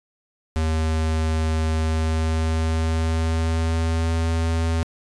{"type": "tone with pitch glide", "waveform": "square", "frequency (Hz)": [79.5, 82.07], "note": ["D#2", "E2"], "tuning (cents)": [38, -7], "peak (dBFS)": -20, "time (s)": [0.56, 4.83], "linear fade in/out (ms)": 0, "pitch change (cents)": 55, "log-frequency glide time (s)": [1.8, 4.16], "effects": ["resampled to 22050 Hz"]}